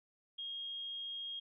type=tone; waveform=sine; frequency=3253 Hz; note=G#7; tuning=37 cents flat; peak=-40 dBFS; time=0.38-1.4 s; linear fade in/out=10 ms; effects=none